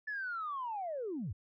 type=linear sweep; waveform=sine; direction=down; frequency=1750 to 72.3 Hz; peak=-35 dBFS; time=0.07-1.33 s; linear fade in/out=10 ms; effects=tanh soft clip ceiling -31 dBFS